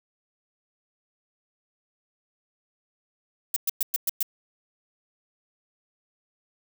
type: noise bursts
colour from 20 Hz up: violet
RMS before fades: -24 dBFS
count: 6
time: 3.54-4.228 s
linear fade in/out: 2 ms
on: 23 ms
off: 110 ms
effects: none